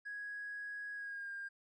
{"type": "tone with pitch glide", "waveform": "triangle", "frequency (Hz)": [1661.2, 1605.5], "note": ["G#6", "G6"], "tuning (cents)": [0, 41], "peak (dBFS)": -38, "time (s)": [0.05, 1.49], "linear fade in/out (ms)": 20, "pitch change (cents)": -59, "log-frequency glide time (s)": [0.94, 1.31], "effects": ["tanh soft clip ceiling -39 dBFS", "resampled to 24000 Hz"]}